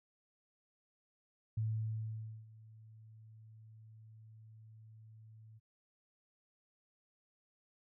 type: tone with ADSR envelope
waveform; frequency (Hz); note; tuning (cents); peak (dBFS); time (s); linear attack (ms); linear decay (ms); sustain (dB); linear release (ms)
sine; 110; A2; 0; -32; 1.57-5.6; 7; 880; -22; 29
effects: none